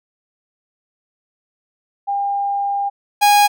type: tone pair in turn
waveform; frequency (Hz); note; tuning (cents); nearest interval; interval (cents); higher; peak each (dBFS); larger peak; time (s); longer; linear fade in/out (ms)
sine / 45% pulse; 802 / 822.6; G5 / G#5; +39 / -17; unison; 44; second; -17 / -9; second; 2.07-2.9 / 3.21-3.48; first; 20
effects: none